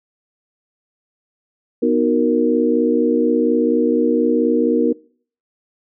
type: chord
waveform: sine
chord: B major seventh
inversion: none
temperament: equal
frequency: 246.9 / 311.1 / 370 / 466.2 Hz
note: B3 / D#4 / F#4 / A#4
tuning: 0 / 0 / 0 / 0 cents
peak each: -18 / -19 / -22 / -17 dBFS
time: 1.82-4.93 s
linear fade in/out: 10 ms
effects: noise-tail reverb RT60 0.5 s tail -24 dB re dry